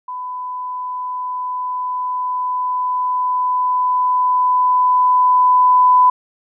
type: tone with level ramp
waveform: sine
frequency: 1001 Hz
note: B5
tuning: 23 cents sharp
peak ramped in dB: -24 to -7 dBFS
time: 0.08-6.1 s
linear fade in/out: 5 ms
effects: none